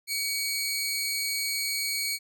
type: tone pair together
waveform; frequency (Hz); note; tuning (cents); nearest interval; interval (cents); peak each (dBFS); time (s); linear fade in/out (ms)
20% pulse; 2255 / 4257; C#7 / C8; +29 / +29; major seventh; 1100; -25; 0.07-2.19; 50
effects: none